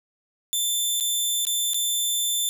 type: tone with dropouts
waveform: 15% pulse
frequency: 3540 Hz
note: A7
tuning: 10 cents sharp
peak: -15 dBFS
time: 0.53-2.49 s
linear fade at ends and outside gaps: 0 ms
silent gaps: 1-1.008 / 1.451-1.469 / 1.734-1.744 s
effects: none